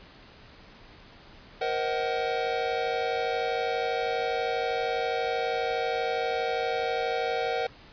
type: chord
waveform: square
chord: C half-diminished seventh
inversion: third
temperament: just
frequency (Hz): 470.9 / 523.3 / 627.9 / 753.5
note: Bb4 / C5 / Eb5 / Gb5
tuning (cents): +18 / 0 / +16 / +31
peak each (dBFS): -31 / -35 / -36 / -31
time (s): 1.61-7.67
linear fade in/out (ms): 5
effects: pink hiss -51 dBFS RMS until 7.92 s + resampled to 11025 Hz